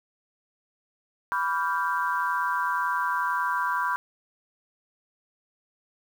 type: chord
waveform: sine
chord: G dominant seventh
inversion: first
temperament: equal with one note detuned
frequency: 987.8 / 1149.8 / 1396.9 / 1568 Hz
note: B5 / D6 / F6 / G6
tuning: 0 / -37 / 0 / 0 cents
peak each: -27 / -30 / -32 / -30 dBFS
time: 1.32-3.96 s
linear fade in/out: 0 ms
effects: 8-bit